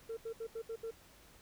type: tone bursts at uneven times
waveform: sine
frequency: 453.2 Hz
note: A#4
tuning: 49 cents flat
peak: -36 dBFS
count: 6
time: 0.09-0.17 / 0.25-0.33 / 0.4-0.47 / 0.55-0.62 / 0.69-0.76 / 0.83-0.91 s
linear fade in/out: 10 ms
effects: tanh soft clip ceiling -37 dBFS + pink hiss -61 dBFS RMS until 1.41 s